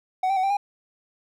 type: tone with pitch steps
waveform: triangle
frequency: 748 / 781 / 748 / 784 / 810 Hz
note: F#5 / G5 / F#5 / G5 / G#5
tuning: +19 / -7 / +19 / 0 / -43 cents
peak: -18 dBFS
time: 0.23-0.57 s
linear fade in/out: 5 ms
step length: 68 ms
effects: none